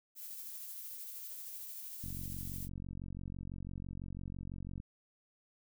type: noise with tremolo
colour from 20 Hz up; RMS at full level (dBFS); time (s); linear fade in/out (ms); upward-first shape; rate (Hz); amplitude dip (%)
violet; -45; 0.15-2.69; 50; sine; 13; 25
type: click train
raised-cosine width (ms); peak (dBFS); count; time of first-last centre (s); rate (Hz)
5; -32; 128; 2.04-4.801; 46
effects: none